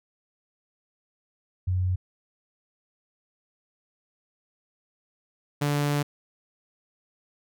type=tone pair in turn; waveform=sine / sawtooth; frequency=91.7 / 145.31 Hz; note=F#2 / D3; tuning=-15 / -18 cents; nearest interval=minor sixth; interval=797 cents; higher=second; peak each=-22 / -19 dBFS; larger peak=second; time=1.67-1.96 / 5.61-6.03 s; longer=second; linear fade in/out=10 ms; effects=none